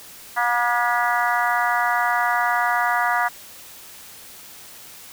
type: harmonic tone with a mistuned harmonic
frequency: 240 Hz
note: B3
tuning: 49 cents flat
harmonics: 3 / 4 / 5 / 6 / 7 / 8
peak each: -23 / -24 / -25 / -26 / -26 / -27 dBFS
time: 0.36-3.29 s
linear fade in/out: 20 ms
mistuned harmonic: 8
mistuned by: +35 cents
effects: white hiss -42 dBFS RMS until 5.12 s